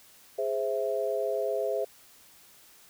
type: chord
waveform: sine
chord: Ab augmented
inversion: none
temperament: equal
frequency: 415.3 / 523.3 / 659.3 Hz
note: Ab4 / C5 / E5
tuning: 0 / 0 / 0 cents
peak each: -31 dBFS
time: 0.38-1.85 s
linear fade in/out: 10 ms
effects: white hiss -56 dBFS RMS until 2.89 s